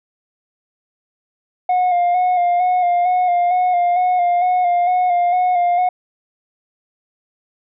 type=tone with vibrato; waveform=sine; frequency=716 Hz; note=F5; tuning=43 cents sharp; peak=-10 dBFS; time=1.69-5.89 s; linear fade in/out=5 ms; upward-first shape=square; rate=2.2 Hz; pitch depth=29 cents each way; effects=tanh soft clip ceiling -12 dBFS